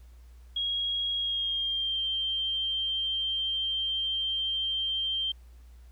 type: tone with pitch glide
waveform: sine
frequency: 3291 to 3153 Hz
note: G#7 to G7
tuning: -16 to +9 cents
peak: -27 dBFS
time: 0.56-5.32 s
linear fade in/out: 5 ms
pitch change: -75 cents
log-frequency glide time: 1.16-2.01 s
effects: added 60 Hz sine -48 dBFS peak until 5.91 s + pink hiss -66 dBFS RMS until 5.91 s